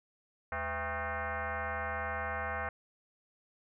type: tone with frequency modulation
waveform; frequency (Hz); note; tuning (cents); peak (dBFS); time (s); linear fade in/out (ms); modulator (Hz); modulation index
sine; 371; F#4; +5; -33; 0.52-2.69; 2; 292; 5.5
effects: none